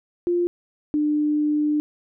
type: tone pair in turn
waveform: sine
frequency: 349.7 / 299.1 Hz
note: F4 / D4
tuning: +2 / +32 cents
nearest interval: minor third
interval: 270 cents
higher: first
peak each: -18 dBFS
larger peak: neither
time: 0.27-0.47 / 0.94-1.8 s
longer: second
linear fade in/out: 0 ms
effects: none